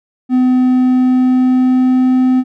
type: tone with pitch glide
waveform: triangle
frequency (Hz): 253.6 to 256.1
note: B3 to C4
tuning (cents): +46 to -37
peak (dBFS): -6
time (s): 0.29-2.44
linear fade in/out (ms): 50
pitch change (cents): +17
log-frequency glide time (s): 0.49-2.14
effects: none